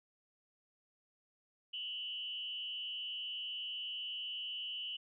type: tone with frequency modulation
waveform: sine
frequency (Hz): 2960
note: F#7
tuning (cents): 0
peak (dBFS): -39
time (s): 1.73-4.97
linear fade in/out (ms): 10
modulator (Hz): 192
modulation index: 0.64
effects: none